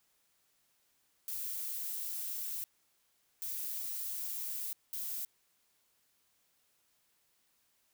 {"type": "noise bursts at uneven times", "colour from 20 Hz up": "violet", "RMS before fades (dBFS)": -39, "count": 3, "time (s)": [[1.28, 2.64], [3.42, 4.73], [4.93, 5.25]], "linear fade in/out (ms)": 0, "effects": ["white hiss -74 dBFS RMS until 7.93 s"]}